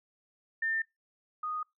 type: tone pair in turn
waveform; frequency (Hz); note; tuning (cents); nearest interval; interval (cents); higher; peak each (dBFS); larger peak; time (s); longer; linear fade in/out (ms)
sine; 1799 / 1239.2; A6 / D#6; +38 / -7; tritone; 645; first; -28 / -32; first; 0.62-0.82 / 1.43-1.63; neither; 5
effects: noise-tail reverb RT60 0.2 s tail -26 dB re dry